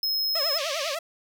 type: tone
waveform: square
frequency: 5150 Hz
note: E8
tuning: 41 cents flat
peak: -24 dBFS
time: 0.03-0.58 s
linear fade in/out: 2 ms
type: tone with vibrato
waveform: sawtooth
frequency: 604 Hz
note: D5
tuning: 48 cents sharp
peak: -25 dBFS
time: 0.35-0.99 s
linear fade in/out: 5 ms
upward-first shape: triangle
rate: 10 Hz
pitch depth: 220 cents each way
type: band-pass noise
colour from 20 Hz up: pink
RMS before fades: -33 dBFS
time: 0.58-0.95 s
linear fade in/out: 2 ms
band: 2200 to 6200 Hz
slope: 48 dB/octave
effects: none